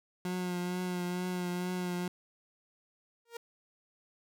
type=tone with vibrato; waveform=30% pulse; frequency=179.7 Hz; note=F3; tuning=50 cents sharp; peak=-30 dBFS; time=0.25-2.08 s; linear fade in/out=2 ms; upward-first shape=triangle; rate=2.2 Hz; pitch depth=28 cents each way
type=tone with exponential growth; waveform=sawtooth; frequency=467.4 Hz; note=A#4; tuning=5 cents sharp; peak=-33 dBFS; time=3.25-3.37 s; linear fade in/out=5 ms; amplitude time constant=24 ms
effects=none